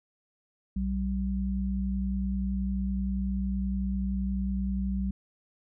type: tone pair together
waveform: sine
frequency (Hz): 60.89 / 193.3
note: B1 / G3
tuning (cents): -24 / -24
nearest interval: octave + minor sixth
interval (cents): 2000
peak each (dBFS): -30 / -29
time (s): 0.76-5.11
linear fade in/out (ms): 5
effects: none